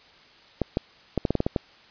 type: clicks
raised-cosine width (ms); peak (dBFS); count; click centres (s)
2; -9; 9; 0.617 / 0.771 / 1.177 / 1.252 / 1.306 / 1.353 / 1.404 / 1.465 / 1.562
effects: white hiss -53 dBFS RMS until 1.9 s + resampled to 11025 Hz